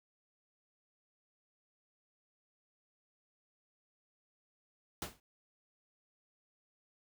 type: noise with exponential decay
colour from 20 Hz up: pink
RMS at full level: -36 dBFS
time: 5.02-5.2 s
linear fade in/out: 1 ms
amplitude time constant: 38 ms
effects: none